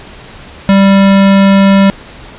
square tone, 196 Hz, G3, in tune, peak -4 dBFS, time 0.69-1.9 s, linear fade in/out 0 ms, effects pink hiss -32 dBFS RMS until 2.38 s + resampled to 8000 Hz

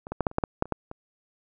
clicks, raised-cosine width 1 ms, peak -24 / -17 / -10 / -8 / -28 / -9 / -10 / -8 / -28 / -12 / -23 dBFS, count 11, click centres 0.069 / 0.12 / 0.207 / 0.268 / 0.314 / 0.384 / 0.438 / 0.624 / 0.656 / 0.723 / 0.914 s, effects none

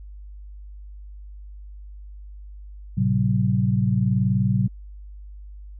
sine chord, F# diminished, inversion first, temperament equal with one note detuned, 110 / 130.81 / 189.32 Hz, A2 / C3 / F#3, 0 / 0 / +40 cents, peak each -22 dBFS, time 2.97-4.68 s, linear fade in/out 10 ms, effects added 50 Hz sine -37 dBFS peak until 5.79 s

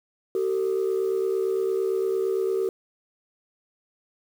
sine tone pair together, 382.2 / 451 Hz, G4 / A4, -44 / +43 cents, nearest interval minor third, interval 287 cents, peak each -22 / -25 dBFS, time 0.35-2.69 s, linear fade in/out 2 ms, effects tanh soft clip ceiling -18 dBFS + 8-bit

